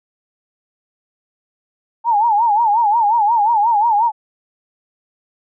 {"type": "tone with vibrato", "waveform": "sine", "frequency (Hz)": 880, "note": "A5", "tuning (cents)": 0, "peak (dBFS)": -11, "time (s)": [2.04, 4.12], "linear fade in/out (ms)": 50, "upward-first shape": "sine", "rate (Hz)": 5.6, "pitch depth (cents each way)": 140, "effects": []}